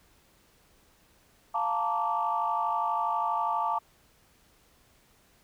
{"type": "chord", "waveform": "sine", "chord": "Bb major seventh", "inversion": "second", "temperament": "equal with one note detuned", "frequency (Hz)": [698.5, 880, 932.3, 1161.8], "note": ["F5", "A5", "Bb5", "D6"], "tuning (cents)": [0, 0, 0, -19], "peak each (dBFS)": [-33, -29, -33, -30], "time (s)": [1.54, 3.79], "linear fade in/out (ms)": 10, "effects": ["tanh soft clip ceiling -16 dBFS", "pink hiss -63 dBFS RMS until 5.43 s"]}